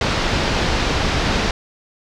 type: low-pass noise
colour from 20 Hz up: pink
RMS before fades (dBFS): -19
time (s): 0.01-1.51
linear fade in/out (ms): 2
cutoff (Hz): 5300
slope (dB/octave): 24
effects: none